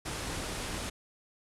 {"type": "low-pass noise", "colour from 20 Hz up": "pink", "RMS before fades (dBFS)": -37, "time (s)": [0.05, 0.9], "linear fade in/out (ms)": 10, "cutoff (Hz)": 11000, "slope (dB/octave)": 48, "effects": []}